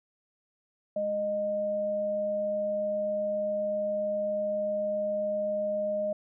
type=tone pair together; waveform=sine; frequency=207.7 / 615.6 Hz; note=G#3 / D#5; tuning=0 / -19 cents; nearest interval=octave + perfect fifth; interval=1881 cents; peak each=-39 / -27 dBFS; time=0.96-6.13 s; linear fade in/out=5 ms; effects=none